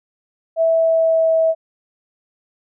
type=tone with pitch glide; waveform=sine; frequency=655 to 648.2 Hz; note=E5 to E5; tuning=-11 to -29 cents; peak=-12 dBFS; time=0.56-1.55 s; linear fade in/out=50 ms; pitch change=-18 cents; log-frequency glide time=0.71-1.34 s; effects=none